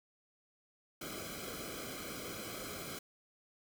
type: noise with comb filter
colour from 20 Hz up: pink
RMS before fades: -44 dBFS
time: 1.01-2.99 s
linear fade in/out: 5 ms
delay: 1.1 ms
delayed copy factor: -1
effects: none